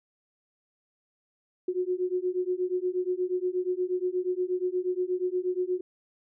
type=beating tone pair; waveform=sine; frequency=360 / 368.4 Hz; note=F#4 / F#4; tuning=-47 / -7 cents; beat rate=8.4 Hz; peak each=-29 dBFS; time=1.68-5.81 s; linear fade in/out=5 ms; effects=none